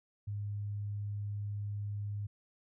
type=tone; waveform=sine; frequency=102.7 Hz; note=G#2; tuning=19 cents flat; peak=-35 dBFS; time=0.27-2.27 s; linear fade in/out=10 ms; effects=none